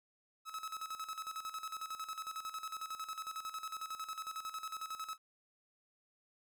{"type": "tone with tremolo", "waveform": "45% pulse", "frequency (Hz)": 1290, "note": "E6", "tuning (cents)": -38, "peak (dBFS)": -39, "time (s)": [0.45, 5.18], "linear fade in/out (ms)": 50, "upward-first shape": "square", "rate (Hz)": 11, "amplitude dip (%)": 70, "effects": []}